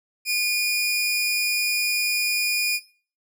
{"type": "tone pair together", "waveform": "sawtooth", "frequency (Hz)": [2430, 5149], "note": ["D#7", "E8"], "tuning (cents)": [-42, -42], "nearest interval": "octave + minor second", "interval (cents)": 1300, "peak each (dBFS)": [-19, -25], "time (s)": [0.25, 2.8], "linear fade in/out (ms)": 50, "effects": ["noise-tail reverb RT60 0.4 s tail -18 dB re dry"]}